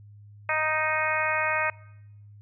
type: harmonic tone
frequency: 311.1 Hz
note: D#4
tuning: in tune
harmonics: 2 / 3 / 4 / 5 / 6 / 7 / 8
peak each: -31 / -31 / -31 / -31 / -31 / -31 / -31 dBFS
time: 0.49-1.7 s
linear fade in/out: 2 ms
effects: noise-tail reverb RT60 0.9 s tail -23 dB re dry + added 103 Hz sine -46 dBFS peak until 2.41 s